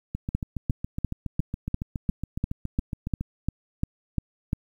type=two click trains; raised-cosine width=5 ms; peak=-17 / -12 dBFS; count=23 / 13; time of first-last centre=0.15-3.21 / 0.35-4.531 s; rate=7.19 / 2.87 Hz; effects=9-bit